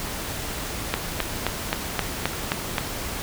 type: click train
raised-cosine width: 0.3 ms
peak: -5 dBFS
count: 8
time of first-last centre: 0.94-2.782 s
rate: 3.8 Hz
effects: pink hiss -31 dBFS RMS until 3.22 s